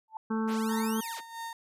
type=tone with exponential growth; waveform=sine; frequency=880 Hz; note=A5; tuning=in tune; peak=-31 dBFS; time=0.08-0.17 s; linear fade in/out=2 ms; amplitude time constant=18 ms
type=harmonic tone; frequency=221.1 Hz; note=A3; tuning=9 cents sharp; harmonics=1 / 2 / 4 / 5 / 6 / 7; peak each=-28 / -36 / -39 / -41 / -42 / -45 dBFS; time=0.3-1.01 s; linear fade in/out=10 ms
type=linear two-way sweep; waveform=5% pulse; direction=up then down; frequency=110.9 to 3322 to 110.9 Hz; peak=-30 dBFS; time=0.47-1.21 s; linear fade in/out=20 ms; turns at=1 s
type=tone with tremolo; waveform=35% pulse; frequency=917 Hz; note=A#5; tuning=29 cents flat; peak=-34 dBFS; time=0.69-1.53 s; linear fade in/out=2 ms; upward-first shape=sine; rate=3 Hz; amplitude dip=70%
effects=resampled to 32000 Hz